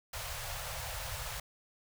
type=band-stop noise; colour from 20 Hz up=pink; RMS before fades=-40 dBFS; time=0.13-1.4 s; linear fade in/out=5 ms; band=140 to 520 Hz; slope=48 dB/octave; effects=none